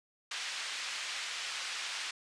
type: band-pass noise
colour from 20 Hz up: pink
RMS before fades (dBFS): -39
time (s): 0.31-2.11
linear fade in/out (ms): 5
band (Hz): 1900 to 5400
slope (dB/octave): 12
effects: resampled to 22050 Hz